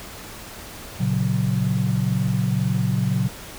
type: chord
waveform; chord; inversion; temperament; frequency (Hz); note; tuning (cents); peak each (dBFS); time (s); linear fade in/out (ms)
sine; F# major; first; equal with one note detuned; 116.54 / 138.59 / 184.14; A#2 / C#3 / F#3; 0 / 0 / -8; -23; 0.99-3.29; 20
effects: pink hiss -38 dBFS RMS until 3.58 s

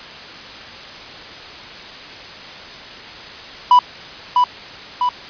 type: tone with echo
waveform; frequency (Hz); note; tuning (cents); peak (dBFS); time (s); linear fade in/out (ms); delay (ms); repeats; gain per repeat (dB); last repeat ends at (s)
triangle; 988; B5; 0; -4; 3.71-3.79; 2; 650; 2; -4; 5.09
effects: white hiss -34 dBFS RMS until 5.29 s + resampled to 11025 Hz

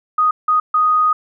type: tone bursts at uneven times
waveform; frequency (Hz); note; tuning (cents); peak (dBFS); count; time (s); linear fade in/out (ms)
sine; 1244.5; D#6; 0; -11; 3; 0.18-0.31 / 0.48-0.6 / 0.74-1.13; 5
effects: none

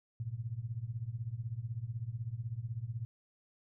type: tone with tremolo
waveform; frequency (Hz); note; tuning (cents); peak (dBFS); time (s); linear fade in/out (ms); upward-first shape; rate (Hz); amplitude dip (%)
sine; 115.6; A#2; -14; -32; 0.2-3.05; 0; triangle; 16; 95
effects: none

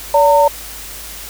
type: tone pair together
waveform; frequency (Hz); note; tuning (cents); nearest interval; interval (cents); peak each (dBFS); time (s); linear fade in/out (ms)
sine; 574 / 911.2; D5 / A#5; -40 / -40; minor sixth; 800; -10; 0.14-0.48; 5
effects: added 51 Hz sine -37 dBFS peak until 1.29 s + white hiss -31 dBFS RMS until 1.29 s

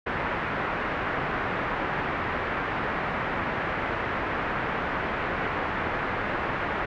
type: low-pass noise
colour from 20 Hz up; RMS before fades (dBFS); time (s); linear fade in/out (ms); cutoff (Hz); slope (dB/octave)
white; -29; 0.06-6.86; 10; 1900; 24
effects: none

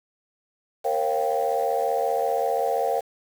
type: chord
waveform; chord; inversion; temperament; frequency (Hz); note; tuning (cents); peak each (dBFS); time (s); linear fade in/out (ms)
sine; G half-diminished seventh; first; equal with one note detuned; 466.2 / 541.4 / 698.5 / 784; Bb4 / Db5 / F5 / G5; 0 / -41 / 0 / 0; -26; 0.84-3.01; 20
effects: tanh soft clip ceiling -13 dBFS + 7-bit

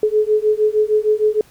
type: beating tone pair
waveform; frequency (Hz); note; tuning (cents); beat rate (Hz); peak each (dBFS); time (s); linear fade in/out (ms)
sine; 424.1 / 430.6; G#4 / A4; +36 / -37; 6.5; -16; 0.03-1.41; 2
effects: pink hiss -50 dBFS RMS until 1.5 s

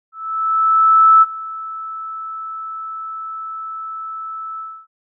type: tone with ADSR envelope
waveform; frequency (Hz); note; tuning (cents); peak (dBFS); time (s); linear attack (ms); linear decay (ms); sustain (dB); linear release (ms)
sine; 1312; E6; -9; -5; 0.12-4.87; 1100; 30; -20; 280
effects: none

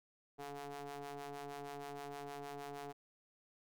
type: ring-modulated tone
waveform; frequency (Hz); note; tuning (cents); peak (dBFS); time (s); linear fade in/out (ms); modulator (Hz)
sawtooth; 141.7; C#3; +38; -38; 0.38-2.93; 20; 570
effects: none

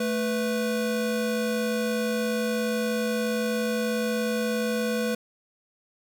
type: tone pair together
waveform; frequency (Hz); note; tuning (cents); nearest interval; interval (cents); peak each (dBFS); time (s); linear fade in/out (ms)
square; 219.8 / 493.9; A3 / B4; -2 / 0; octave + major second; 1402; -28; 0-5.15; 5
effects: none

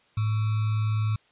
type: tone with sample-and-hold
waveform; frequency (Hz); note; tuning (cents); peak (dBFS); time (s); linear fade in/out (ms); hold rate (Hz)
sine; 107.6; A2; -38; -22; 0.17-1.16; 5; 1225
effects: white hiss -62 dBFS RMS until 1.31 s + resampled to 8000 Hz

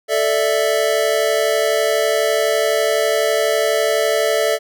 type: chord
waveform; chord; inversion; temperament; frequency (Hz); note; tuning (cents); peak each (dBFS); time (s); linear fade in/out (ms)
square; A suspended fourth; none; equal; 440 / 587.3 / 659.3; A4 / D5 / E5; 0 / 0 / 0; -20; 0.08-4.59; 50
effects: none

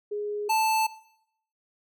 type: tone pair in turn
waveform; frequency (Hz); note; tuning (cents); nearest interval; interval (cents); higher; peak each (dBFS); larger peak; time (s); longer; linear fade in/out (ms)
sine / square; 415.3 / 880; G#4 / A5; 0 / 0; octave + minor second; 1300; second; -28 / -22; second; 0.11-0.49 / 0.49-0.87; neither; 10
effects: noise-tail reverb RT60 0.7 s tail -18 dB re dry

